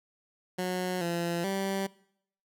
15% pulse tone with pitch steps, 182.5 / 171.1 / 194.5 Hz, F#3 / F3 / G3, -24 / -35 / -13 cents, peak -23 dBFS, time 0.58-1.87 s, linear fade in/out 10 ms, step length 430 ms, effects noise-tail reverb RT60 0.7 s tail -22 dB re dry

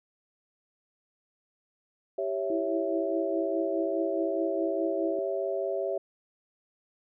sine chord, C# diminished, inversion second, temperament equal, 392 / 554.4 / 659.3 Hz, G4 / C#5 / E5, 0 / 0 / 0 cents, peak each -32 dBFS, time 2.18-5.98 s, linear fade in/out 5 ms
sine tone with tremolo, 329.6 Hz, E4, in tune, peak -27 dBFS, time 2.5-5.19 s, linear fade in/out 2 ms, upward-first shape triangle, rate 4.8 Hz, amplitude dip 70%
effects none

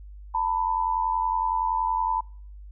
sine tone pair together, 897.1 / 987.8 Hz, A5 / B5, +33 / 0 cents, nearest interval major second, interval 167 cents, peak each -25 dBFS, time 0.34-2.21 s, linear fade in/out 10 ms, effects noise-tail reverb RT60 0.5 s tail -26 dB re dry + added 50 Hz sine -40 dBFS peak until 2.71 s

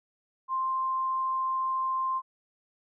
sine tone, 1049 Hz, C6, 4 cents sharp, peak -26 dBFS, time 0.48-2.22 s, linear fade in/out 50 ms, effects none

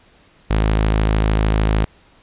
sawtooth tone, 53.3 Hz, G#1, 46 cents sharp, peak -10 dBFS, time 0.5-1.85 s, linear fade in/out 10 ms, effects pink hiss -52 dBFS RMS until 2.22 s + resampled to 8000 Hz

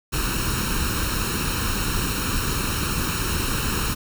pink noise with comb filter, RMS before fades -24 dBFS, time 0.12-3.95 s, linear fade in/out 20 ms, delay 0.73 ms, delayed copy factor +0.75, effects none

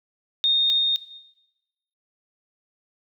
sine tone pair in turn, 3682 / 3682 Hz, A#7 / A#7, -22 / -22 cents, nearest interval unison, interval 0 cents, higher neither, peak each -17 / -18 dBFS, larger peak first, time 0.44-0.7 / 0.7-0.96 s, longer neither, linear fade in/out 0 ms, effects noise-tail reverb RT60 1.0 s tail -17 dB re dry

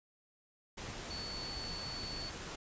sine tone in noise, 4454 Hz, C#8, 7 cents sharp, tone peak -42 dBFS, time 1.1-2.3 s, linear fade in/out 10 ms, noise pink, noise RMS -44 dBFS, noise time 0.77-2.56 s, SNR -1 dB, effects resampled to 16000 Hz

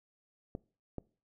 clicks, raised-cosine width 2 ms, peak -25 dBFS, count 2, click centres 0.551 / 0.983 s, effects noise-tail reverb RT60 0.4 s tail -23 dB re dry

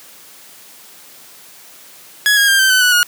sawtooth tone with pitch steps, 1678 / 1635.9 / 1594.8 / 1554.8 / 1515.8 / 1477.8 / 1440.7 Hz, G#6 / G#6 / G6 / G6 / F#6 / F#6 / F#6, +17 / -27 / +29 / -15 / +41 / -3 / -47 cents, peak -6 dBFS, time 2.26-3.03 s, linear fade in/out 0 ms, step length 110 ms, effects white hiss -41 dBFS RMS until 3.07 s + high-pass 150 Hz 12 dB/octave

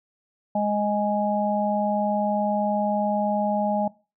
harmonic tone, 207.7 Hz, G#3, in tune, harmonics 1 / 3 / 4, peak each -25 / -25 / -25 dBFS, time 0.55-3.88 s, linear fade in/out 5 ms, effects noise-tail reverb RT60 0.3 s tail -20 dB re dry

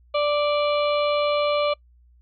harmonic tone with a mistuned harmonic, 587 Hz, D5, 1 cent flat, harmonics 1 / 2 / 4 / 5 / 6 / 7, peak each -20 / -26 / -32 / -34 / -36 / -37 dBFS, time 0.14-1.74 s, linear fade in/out 10 ms, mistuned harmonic 6, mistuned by -27 cents, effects noise-tail reverb RT60 0.1 s tail -25 dB re dry + added 60 Hz sine -52 dBFS peak until 2.21 s

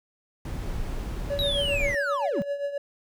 brown noise, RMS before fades -31 dBFS, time 0.45-1.95 s, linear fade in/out 2 ms
triangle tone with tremolo, 568 Hz, C#5, 42 cents sharp, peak -22 dBFS, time 1.3-2.78 s, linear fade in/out 5 ms, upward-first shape triangle, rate 7.6 Hz, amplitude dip 75%
triangle linear sweep, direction down, 3933 to 149.8 Hz, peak -24 dBFS, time 1.39-2.42 s, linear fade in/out 0 ms
effects none

